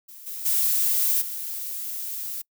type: noise with level steps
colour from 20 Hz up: violet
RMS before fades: -44 / -34 / -22 / -32 dBFS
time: 0.08-2.42 s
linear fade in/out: 10 ms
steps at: 0.26 / 0.45 / 1.21 s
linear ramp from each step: 10 ms
effects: noise-tail reverb RT60 0.1 s tail -25 dB re dry